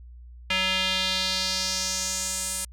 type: tone with band-pass filter sweep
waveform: square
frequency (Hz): 187.7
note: F#3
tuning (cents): +25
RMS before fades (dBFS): -27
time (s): 0.5-2.65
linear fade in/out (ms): 5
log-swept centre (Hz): 2700 to 9100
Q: 2.6
effects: added 60 Hz sine -42 dBFS peak until 2.72 s